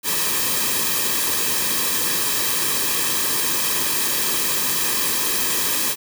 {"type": "noise with comb filter", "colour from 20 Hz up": "white", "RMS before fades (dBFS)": -21, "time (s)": [0.03, 5.96], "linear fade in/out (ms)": 50, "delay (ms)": 1.4, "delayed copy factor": -0.7, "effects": []}